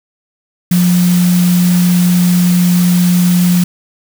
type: tone in noise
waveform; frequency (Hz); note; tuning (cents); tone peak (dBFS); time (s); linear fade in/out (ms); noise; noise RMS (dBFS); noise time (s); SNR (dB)
sine; 177.6; F3; +29; -7; 0.71-3.64; 5; white; -22; 0.71-3.64; +12
effects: none